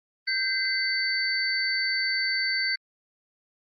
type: tone cluster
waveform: sine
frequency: 1568 / 2052 / 4540 Hz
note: G6 / C7 / C#8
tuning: 0 / -34 / +41 cents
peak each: -30 / -28 / -27 dBFS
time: 0.27-2.76 s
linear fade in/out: 10 ms
effects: Opus 32 kbps